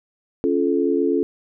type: chord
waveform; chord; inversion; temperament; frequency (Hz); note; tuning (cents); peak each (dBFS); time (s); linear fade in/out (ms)
sine; Db augmented; none; just; 277.2 / 346.5 / 433.1; Db4 / F4 / A4; 0 / -14 / -27; -21; 0.44-1.23; 0
effects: none